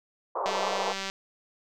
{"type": "band-pass noise", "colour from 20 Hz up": "white", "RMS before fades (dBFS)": -30, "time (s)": [0.35, 0.93], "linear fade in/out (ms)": 10, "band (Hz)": [400, 1100], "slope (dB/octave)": 48}
{"type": "click train", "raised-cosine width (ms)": 0.2, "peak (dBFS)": -16, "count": 125, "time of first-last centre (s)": [0.46, 1.099], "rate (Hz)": 194}
{"effects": []}